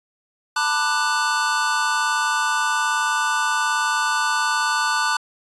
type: chord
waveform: square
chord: B minor seventh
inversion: third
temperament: just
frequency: 889 / 987.8 / 1185.3 / 1481.6 Hz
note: A5 / B5 / D6 / F#6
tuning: +18 / 0 / +16 / +2 cents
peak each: -26 / -28 / -25 / -23 dBFS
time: 0.56-5.17 s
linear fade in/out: 5 ms
effects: resampled to 22050 Hz